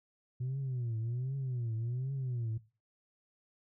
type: tone with vibrato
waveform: sine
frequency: 123.47 Hz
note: B2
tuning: in tune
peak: -31 dBFS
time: 0.4-2.58 s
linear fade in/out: 10 ms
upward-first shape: triangle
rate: 1.3 Hz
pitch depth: 200 cents each way
effects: noise-tail reverb RT60 0.3 s tail -18 dB re dry + tanh soft clip ceiling -31 dBFS